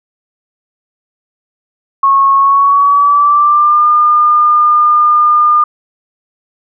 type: tone with pitch glide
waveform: sine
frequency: 1096 to 1209.1 Hz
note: C#6 to D#6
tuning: -20 to -50 cents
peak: -5 dBFS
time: 2.03-5.64 s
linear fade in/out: 5 ms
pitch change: +170 cents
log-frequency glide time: 2.35-3.87 s
effects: none